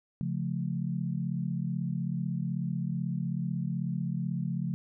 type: chord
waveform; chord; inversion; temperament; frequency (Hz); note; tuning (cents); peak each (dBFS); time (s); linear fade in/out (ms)
sine; Db augmented; none; equal with one note detuned; 138.59 / 174.61 / 217; Db3 / F3 / A3; 0 / 0 / -24; -33 / -32 / -37; 0.21-4.74; 0
effects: none